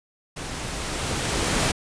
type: noise with level ramp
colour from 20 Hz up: pink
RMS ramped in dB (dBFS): -34 to -21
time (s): 0.36-1.72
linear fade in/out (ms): 10
effects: resampled to 22050 Hz